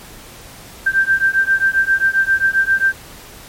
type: beating tone pair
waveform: sine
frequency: 1569 / 1576.5 Hz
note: G6 / G6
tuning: +1 / +9 cents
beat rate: 7.5 Hz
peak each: -15 dBFS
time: 0.86-2.93 s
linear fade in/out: 10 ms
effects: pink hiss -38 dBFS RMS until 3.48 s + MP3 64 kbps